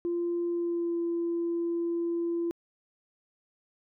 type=tone with pitch glide; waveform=sine; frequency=345 to 339.9 Hz; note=F4 to F4; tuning=-21 to -47 cents; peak=-26 dBFS; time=0.05-2.51 s; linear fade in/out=0 ms; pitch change=-26 cents; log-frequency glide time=0.48-0.99 s; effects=tanh soft clip ceiling -23 dBFS